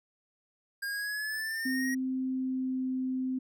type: exponential sweep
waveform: square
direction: up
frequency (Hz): 1610 to 1900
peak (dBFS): -33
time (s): 0.82-1.95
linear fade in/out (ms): 10
type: tone with pitch glide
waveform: sine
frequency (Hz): 260 to 258.5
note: C4 to C4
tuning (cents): -11 to -21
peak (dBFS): -29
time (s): 1.65-3.39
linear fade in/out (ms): 10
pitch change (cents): -10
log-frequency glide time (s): 2.3-2.9
effects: none